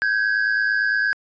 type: tone pair together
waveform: triangle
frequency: 1552.4 / 1661.2 Hz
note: G6 / G#6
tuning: -17 / 0 cents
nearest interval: minor second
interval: 117 cents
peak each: -19 dBFS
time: 0.02-1.13 s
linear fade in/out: 0 ms
effects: resampled to 16000 Hz